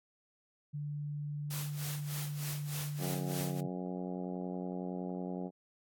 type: tone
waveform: sine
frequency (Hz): 146.83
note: D3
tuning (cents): 0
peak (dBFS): -36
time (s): 0.73-3.68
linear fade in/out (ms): 20
type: noise with tremolo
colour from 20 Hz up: white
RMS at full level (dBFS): -41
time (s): 1.5-3.61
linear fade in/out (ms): 10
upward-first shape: sine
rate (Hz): 3.3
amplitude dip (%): 80
type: harmonic tone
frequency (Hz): 90.8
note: F#2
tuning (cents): -32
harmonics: 2 / 3 / 4 / 5 / 6 / 7 / 8 / 9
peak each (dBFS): -39 / -43 / -45 / -47 / -49 / -50 / -51 / -52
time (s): 2.98-5.51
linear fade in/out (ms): 50
effects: AAC 64 kbps